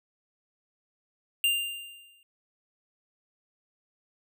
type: tone with exponential decay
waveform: square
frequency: 2794 Hz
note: F7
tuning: in tune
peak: -21 dBFS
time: 1.44-2.23 s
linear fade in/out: 1 ms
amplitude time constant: 170 ms
effects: none